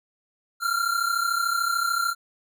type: tone pair together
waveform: square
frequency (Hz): 1363.4 / 1396.9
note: F6 / F6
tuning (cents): -42 / 0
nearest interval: unison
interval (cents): 42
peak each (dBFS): -26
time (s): 0.6-2.15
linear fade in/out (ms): 50
effects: none